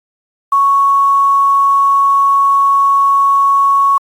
sine tone with quantisation, 1108.7 Hz, C#6, in tune, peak -7 dBFS, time 0.52-3.98 s, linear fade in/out 5 ms, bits 6, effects AAC 48 kbps

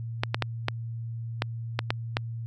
clicks, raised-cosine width 0.3 ms, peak -8 dBFS, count 8, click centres 0.235 / 0.345 / 0.423 / 0.684 / 1.421 / 1.791 / 1.905 / 2.169 s, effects added 115 Hz sine -32 dBFS peak until 2.46 s

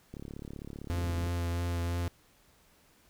click train, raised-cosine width 3 ms, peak -29 dBFS, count 41, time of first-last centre 0.14-1.267 s, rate 35.5 Hz
45% pulse tone with vibrato, 86.2 Hz, F2, 22 cents flat, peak -30 dBFS, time 0.9-2.08 s, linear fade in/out 0 ms, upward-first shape triangle, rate 3 Hz, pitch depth 18 cents each way
effects pink hiss -64 dBFS RMS until 3.09 s

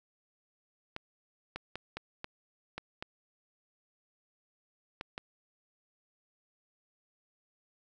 clicks, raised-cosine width 0.3 ms, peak -22 dBFS, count 9, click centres 0.964 / 1.56 / 1.756 / 1.97 / 2.244 / 2.78 / 3.025 / 5.011 / 5.179 s, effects none

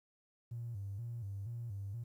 triangle tone with vibrato, 108 Hz, A2, 32 cents flat, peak -36 dBFS, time 0.51-2.04 s, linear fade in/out 10 ms, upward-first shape square, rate 2.1 Hz, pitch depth 150 cents each way, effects tanh soft clip ceiling -37 dBFS + 12-bit

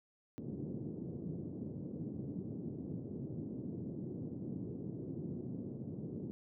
pink band-pass noise, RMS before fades -43 dBFS, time 0.38-6.31 s, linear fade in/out 0 ms, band 120 to 360 Hz, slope 24 dB/octave, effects none

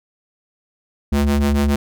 square ring-modulated tone, 70.7 Hz, C#2, 35 cents sharp, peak -12 dBFS, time 1.12-1.76 s, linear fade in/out 5 ms, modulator 145 Hz, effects none

